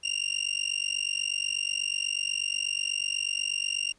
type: tone with amplitude modulation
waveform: sawtooth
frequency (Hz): 2794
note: F7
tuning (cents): 0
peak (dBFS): -20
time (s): 0.03-3.93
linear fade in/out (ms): 20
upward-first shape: sine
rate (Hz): 48.2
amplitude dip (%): 100
effects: pink hiss -64 dBFS RMS until 3.98 s + resampled to 22050 Hz